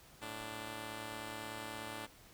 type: tone pair together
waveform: 5% pulse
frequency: 110 / 293.3 Hz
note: A2 / D4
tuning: 0 / -2 cents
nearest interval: octave + perfect fourth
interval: 1698 cents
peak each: -35 / -34 dBFS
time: 0.21-2.07 s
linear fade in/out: 20 ms
effects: pink hiss -60 dBFS RMS until 2.33 s